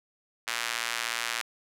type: tone with high-pass filter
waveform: square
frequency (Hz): 58.4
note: A#1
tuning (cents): +4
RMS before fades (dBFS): -32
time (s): 0.47-1.42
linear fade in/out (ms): 10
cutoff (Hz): 1700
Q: 0.99
effects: low-pass 12000 Hz 12 dB/octave